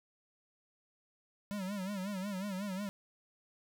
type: tone with vibrato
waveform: square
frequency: 195.4 Hz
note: G3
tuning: 5 cents flat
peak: -37 dBFS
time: 1.51-2.89 s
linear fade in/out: 0 ms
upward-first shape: sine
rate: 5.5 Hz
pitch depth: 110 cents each way
effects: none